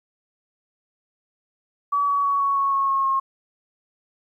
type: tone with pitch steps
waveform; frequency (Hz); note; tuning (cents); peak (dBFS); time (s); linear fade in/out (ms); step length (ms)
sine; 1141 / 1131.8 / 1122.7 / 1113.7 / 1104.7 / 1095.8 / 1087 / 1078.2; C#6 / C#6 / C#6 / C#6 / C#6 / C#6 / C#6 / C#6; +50 / +36 / +22 / +8 / -6 / -20 / -34 / -48; -18; 1.92-3.2; 10; 160
effects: 10-bit